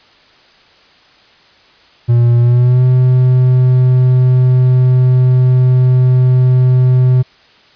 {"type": "tone with pitch glide", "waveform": "triangle", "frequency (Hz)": [119.4, 127.23], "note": ["A#2", "C3"], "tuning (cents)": [42, -48], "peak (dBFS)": -4, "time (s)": [2.08, 7.23], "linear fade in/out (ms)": 20, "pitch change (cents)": 110, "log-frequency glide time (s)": [2.4, 2.84], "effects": ["white hiss -46 dBFS RMS until 7.75 s", "resampled to 11025 Hz"]}